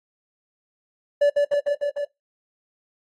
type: tone with echo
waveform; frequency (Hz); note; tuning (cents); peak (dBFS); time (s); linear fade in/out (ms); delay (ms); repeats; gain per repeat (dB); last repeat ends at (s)
triangle; 577; D5; -31; -12; 1.21-1.3; 10; 150; 5; -2; 2.05
effects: noise-tail reverb RT60 0.2 s tail -22 dB re dry + AAC 32 kbps

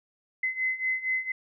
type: beating tone pair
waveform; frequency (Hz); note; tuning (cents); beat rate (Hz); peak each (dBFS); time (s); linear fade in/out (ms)
sine; 2041 / 2045.3; C7 / C7; -44 / -40; 4.3; -31 / -28; 0.43-1.32; 5
effects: none

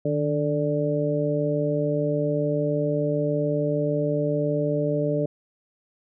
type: harmonic tone with a mistuned harmonic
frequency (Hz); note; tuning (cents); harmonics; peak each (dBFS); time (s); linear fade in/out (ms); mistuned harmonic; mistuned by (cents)
146.83; D3; 0; 1 / 2 / 3 / 4; -26 / -28 / -27 / -26; 0.05-5.26; 5; 1; +60
effects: none

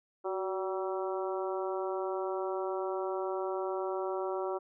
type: harmonic tone with a mistuned harmonic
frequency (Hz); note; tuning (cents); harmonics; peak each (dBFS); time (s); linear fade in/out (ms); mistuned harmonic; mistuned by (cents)
190.9; G3; -46; 2 / 3 / 4 / 5 / 6 / 7; -34 / -38 / -40 / -42 / -44 / -45; 0.24-4.59; 20; 2; -36
effects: none

